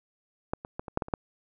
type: clicks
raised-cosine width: 1 ms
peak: -14 / -24 / -19 / -24 / -11 / -16 / -27 / -11 dBFS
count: 8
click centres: 0.535 / 0.649 / 0.795 / 0.882 / 0.974 / 1.022 / 1.084 / 1.138 s
effects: none